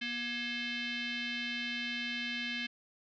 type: tone with frequency modulation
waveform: sine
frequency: 240 Hz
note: B3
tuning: 49 cents flat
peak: -34 dBFS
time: 0.01-2.67 s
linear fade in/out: 10 ms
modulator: 954 Hz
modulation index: 3.7
effects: none